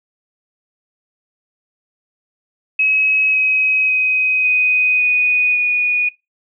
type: tone with pitch steps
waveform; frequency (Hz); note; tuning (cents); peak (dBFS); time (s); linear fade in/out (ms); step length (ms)
sine; 2557 / 2538 / 2519 / 2500 / 2481 / 2463; D#7 / D#7 / D#7 / D#7 / D#7 / D#7; +47 / +34 / +21 / +8 / -6 / -18; -12; 2.79-6.09; 5; 550
effects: noise-tail reverb RT60 0.2 s tail -20 dB re dry